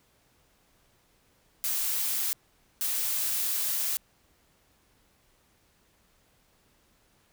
blue noise bursts at uneven times, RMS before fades -29 dBFS, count 2, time 1.64-2.33 / 2.81-3.97 s, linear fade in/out 0 ms, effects pink hiss -66 dBFS RMS until 7.32 s

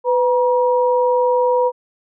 sine tone pair together, 500 / 954.6 Hz, B4 / A#5, +21 / +41 cents, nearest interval major seventh, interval 1120 cents, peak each -14 / -18 dBFS, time 0.04-1.72 s, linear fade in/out 50 ms, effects none

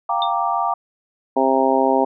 sine chord, G minor seventh, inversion third, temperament equal, 698.5 / 784 / 932.3 / 1174.7 Hz, F5 / G5 / Bb5 / D6, 0 / 0 / 0 / 0 cents, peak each -23 dBFS, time 0.09-0.74 s, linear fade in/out 5 ms
sine tone with exponential decay, 3624 Hz, A#7, 50 cents flat, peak -18 dBFS, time 0.22-0.33 s, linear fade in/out 1 ms, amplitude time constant 22 ms
harmonic tone, 133.1 Hz, C3, 30 cents sharp, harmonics 2 / 3 / 4 / 5 / 6 / 7, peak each -21 / -21 / -21 / -21 / -21 / -21 dBFS, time 1.36-2.05 s, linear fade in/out 10 ms
effects none

